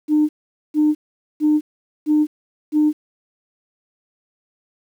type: tone bursts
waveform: sine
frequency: 302.8 Hz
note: D#4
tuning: 47 cents flat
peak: -11 dBFS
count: 5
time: 0.08-2.93 s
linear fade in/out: 50 ms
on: 210 ms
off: 450 ms
effects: tanh soft clip ceiling -8 dBFS + 8-bit